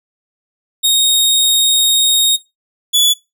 sawtooth tone pair in turn, 3729 / 3427 Hz, A#7 / A7, 0 / -46 cents, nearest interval minor second, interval 146 cents, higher first, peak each -6 dBFS, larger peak neither, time 0.83-2.37 / 2.93-3.14 s, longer first, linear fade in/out 20 ms, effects noise-tail reverb RT60 0.2 s tail -19 dB re dry

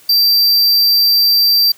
square tone, 4692 Hz, D8, 2 cents flat, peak -9 dBFS, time 0.09-1.72 s, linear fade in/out 5 ms, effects white hiss -45 dBFS RMS until 1.77 s + high-pass 80 Hz 12 dB/octave

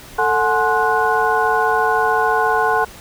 sine tone cluster, 444.3 / 736 / 850 / 1051 / 1470 Hz, A4 / F#5 / G#5 / C6 / F#6, +17 / -9 / +40 / +7 / -12 cents, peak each -20 dBFS, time 0.18-2.85 s, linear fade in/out 10 ms, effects pink hiss -39 dBFS RMS until 3 s

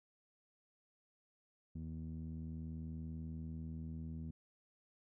sawtooth tone with low-pass filter, 80.2 Hz, E2, 47 cents flat, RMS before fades -45 dBFS, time 1.75-4.31 s, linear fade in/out 5 ms, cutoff 210 Hz, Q 4.2, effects none

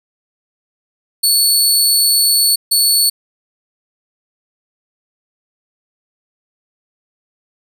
20% pulse tone bursts at uneven times, 4432 Hz, C#8, 1 cent flat, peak -4 dBFS, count 2, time 1.23-2.56 / 2.71-3.1 s, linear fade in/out 10 ms, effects none

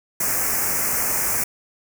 white band-stop noise, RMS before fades -22 dBFS, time 0.2-1.44 s, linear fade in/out 5 ms, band 2400 to 5500 Hz, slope 48 dB/octave, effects none

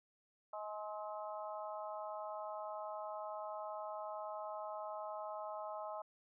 harmonic tone with a mistuned harmonic, 210.7 Hz, G#3, 25 cents sharp, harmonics 3 / 4 / 5 / 6, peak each -45 / -47 / -49 / -51 dBFS, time 0.53-6.02 s, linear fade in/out 5 ms, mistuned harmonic 6, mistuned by +24 cents, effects none

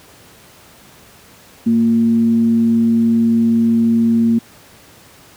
sine tone with frequency modulation, 230 Hz, A#3, 23 cents flat, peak -10 dBFS, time 1.66-4.39 s, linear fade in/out 10 ms, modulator 125 Hz, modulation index 0.23, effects pink hiss -44 dBFS RMS until 5.36 s + high-pass 80 Hz 12 dB/octave

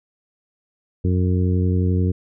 harmonic tone, 91.2 Hz, F#2, 24 cents flat, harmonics 1 / 2 / 3 / 4 / 5, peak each -17 / -23 / -27 / -29 / -31 dBFS, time 1.04-2.12 s, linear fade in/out 10 ms, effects none

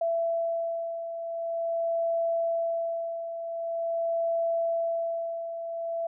sine beating tone pair, 668 / 668.45 Hz, E5 / E5, +23 / +24 cents, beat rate 0.45 Hz, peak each -34 / -27 dBFS, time 0.01-6.07 s, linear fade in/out 5 ms, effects none

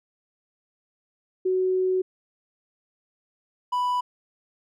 sine / triangle tone pair in turn, 372.1 / 989.1 Hz, F#4 / B5, +10 / +2 cents, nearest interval octave + perfect fourth, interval 1692 cents, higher second, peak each -20 dBFS, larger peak neither, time 1.45-2.02 / 3.72-4.01 s, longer first, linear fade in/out 10 ms, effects none

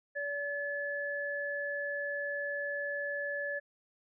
sine tone pair together, 573.5 / 1720 Hz, D5 / A6, -41 / -40 cents, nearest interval octave + perfect fifth, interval 1901 cents, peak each -37 / -35 dBFS, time 0.15-3.6 s, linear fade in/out 20 ms, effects none

